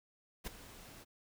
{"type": "noise with ADSR envelope", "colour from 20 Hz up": "pink", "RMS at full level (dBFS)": -40, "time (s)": [0.44, 1.05], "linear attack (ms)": 30, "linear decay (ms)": 12, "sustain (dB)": -14, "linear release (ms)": 32, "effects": []}